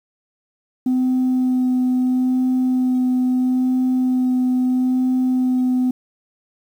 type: tone with vibrato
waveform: sine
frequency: 254.3 Hz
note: C4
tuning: 49 cents flat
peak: -13 dBFS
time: 0.86-5.91 s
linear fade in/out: 5 ms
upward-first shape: sine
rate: 0.76 Hz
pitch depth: 10 cents each way
effects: tanh soft clip ceiling -13 dBFS + 8-bit